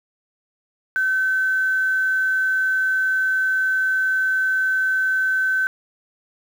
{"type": "tone with quantisation", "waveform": "sine", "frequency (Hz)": 1531, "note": "G6", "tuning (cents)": -41, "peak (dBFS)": -17, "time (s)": [0.96, 5.67], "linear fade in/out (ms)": 0, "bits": 7, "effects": []}